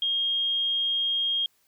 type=tone; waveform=sine; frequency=3240 Hz; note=G#7; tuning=43 cents flat; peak=-23 dBFS; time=0.02-1.46 s; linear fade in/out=2 ms; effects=white hiss -67 dBFS RMS until 1.67 s